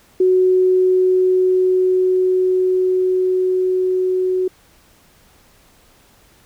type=tone with level ramp; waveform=sine; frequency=370 Hz; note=F#4; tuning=in tune; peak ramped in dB=-10 to -15 dBFS; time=0.2-4.48 s; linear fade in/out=5 ms; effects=pink hiss -52 dBFS RMS until 6.45 s